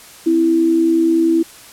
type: tone pair together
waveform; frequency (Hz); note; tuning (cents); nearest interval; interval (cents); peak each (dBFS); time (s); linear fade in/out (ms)
sine; 259.6 / 329.9; C4 / E4; -13 / +1; major third; 414; -21 / -11; 0.26-1.43; 10
effects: white hiss -40 dBFS RMS until 1.72 s + low-pass 12000 Hz 12 dB/octave